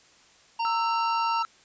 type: harmonic tone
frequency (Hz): 921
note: A#5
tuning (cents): -21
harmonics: 1 / 3 / 5 / 6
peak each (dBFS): -25 / -35 / -41 / -42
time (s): 0.59-1.43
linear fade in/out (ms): 10
type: tone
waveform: triangle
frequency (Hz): 1321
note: E6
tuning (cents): +3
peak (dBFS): -26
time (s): 0.65-1.45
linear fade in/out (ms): 0
effects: white hiss -57 dBFS RMS until 1.64 s + resampled to 16000 Hz